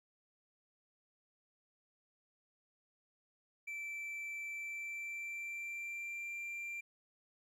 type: tone with pitch glide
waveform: triangle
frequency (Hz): 2330 to 2368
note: D7 to D7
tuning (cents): -14 to +14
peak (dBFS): -39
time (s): 3.67-6.81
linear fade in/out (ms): 10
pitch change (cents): +28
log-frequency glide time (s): 4.52-6.34
effects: 13-bit